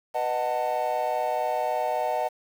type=chord; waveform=triangle; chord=B dominant seventh; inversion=none; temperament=just; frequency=493.9 / 617.4 / 740.8 / 889 Hz; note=B4 / D#5 / F#5 / A5; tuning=0 / -14 / +2 / +18 cents; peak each=-31 / -26 / -26 / -28 dBFS; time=0.14-2.29 s; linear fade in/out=20 ms; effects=tanh soft clip ceiling -14 dBFS + 8-bit